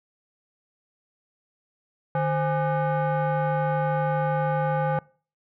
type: tone with frequency modulation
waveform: sine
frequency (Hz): 152.1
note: D#3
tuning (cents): -39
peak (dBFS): -20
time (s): 2.15-4.99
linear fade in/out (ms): 2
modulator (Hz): 676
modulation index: 1.3
effects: noise-tail reverb RT60 0.4 s tail -24 dB re dry + tanh soft clip ceiling -18 dBFS